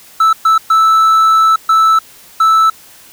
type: tone bursts at uneven times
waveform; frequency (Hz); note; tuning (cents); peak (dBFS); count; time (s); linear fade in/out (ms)
triangle; 1315; E6; -5; -4; 5; 0.2-0.33 / 0.45-0.58 / 0.7-1.56 / 1.69-1.99 / 2.4-2.7; 5
effects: white hiss -40 dBFS RMS until 3.12 s